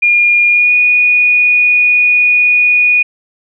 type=tone with pitch glide; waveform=sine; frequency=2420 to 2461 Hz; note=D#7 to D#7; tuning=-49 to -20 cents; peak=-6 dBFS; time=0.02-3.03 s; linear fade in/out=10 ms; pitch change=+29 cents; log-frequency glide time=0.49-0.73 s; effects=none